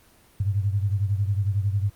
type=beating tone pair; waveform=sine; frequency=98 / 109 Hz; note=G2 / A2; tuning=0 / -16 cents; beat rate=11 Hz; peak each=-22 / -27 dBFS; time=0.4-1.9 s; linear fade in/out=5 ms; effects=pink hiss -56 dBFS RMS until 1.95 s + Opus 24 kbps